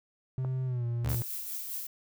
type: tone with pitch glide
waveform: triangle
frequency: 129.9 to 118.43 Hz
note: C3 to A#2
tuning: -12 to +28 cents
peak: -27 dBFS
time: 0.38-1.22 s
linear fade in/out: 0 ms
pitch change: -160 cents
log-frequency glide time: 0.65-0.85 s
type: click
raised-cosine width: 1 ms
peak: -27 dBFS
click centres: 0.448 s
type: tone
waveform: sawtooth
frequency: 71.8 Hz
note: D2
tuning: 39 cents flat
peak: -28 dBFS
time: 1.04-1.16 s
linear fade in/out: 10 ms
type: noise with tremolo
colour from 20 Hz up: violet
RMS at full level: -36 dBFS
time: 1.09-1.87 s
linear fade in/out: 5 ms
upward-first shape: sine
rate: 4.9 Hz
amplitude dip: 35%
effects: none